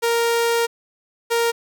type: tone pair in turn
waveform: sawtooth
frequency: 466.2 / 466.2 Hz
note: A#4 / A#4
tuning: 0 / 0 cents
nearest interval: unison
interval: 0 cents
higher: neither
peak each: -13 dBFS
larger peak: neither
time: 0.02-0.67 / 1.3-1.52 s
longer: first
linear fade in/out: 20 ms
effects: none